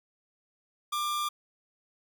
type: tone pair together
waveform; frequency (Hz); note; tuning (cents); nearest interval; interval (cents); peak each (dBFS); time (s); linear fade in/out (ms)
45% pulse; 1190 / 3359; D6 / G#7; +22 / +19; octave + tritone; 1797; -29 / -39; 0.92-1.29; 10
effects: none